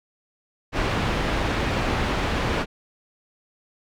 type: low-pass noise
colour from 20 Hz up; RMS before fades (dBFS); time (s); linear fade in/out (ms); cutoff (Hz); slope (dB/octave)
pink; -24; 0.72-2.66; 50; 2900; 12
effects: none